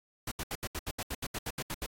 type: noise bursts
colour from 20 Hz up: pink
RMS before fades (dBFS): -36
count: 14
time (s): 0.27-1.863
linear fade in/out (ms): 5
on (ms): 46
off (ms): 73
effects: AAC 48 kbps